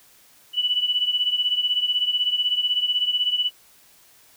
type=beating tone pair; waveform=sine; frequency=2960 / 2976 Hz; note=F#7 / F#7; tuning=0 / +9 cents; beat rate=16 Hz; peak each=-21 / -25 dBFS; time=0.53-3.51 s; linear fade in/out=50 ms; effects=white hiss -54 dBFS RMS until 4.36 s